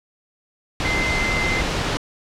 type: tone in noise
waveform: sine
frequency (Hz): 2072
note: C7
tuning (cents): -17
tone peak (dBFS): -22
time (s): 0.85-1.61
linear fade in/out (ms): 0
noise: pink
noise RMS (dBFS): -22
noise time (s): 0.8-1.97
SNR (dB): -3
effects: low-pass 5000 Hz 12 dB/octave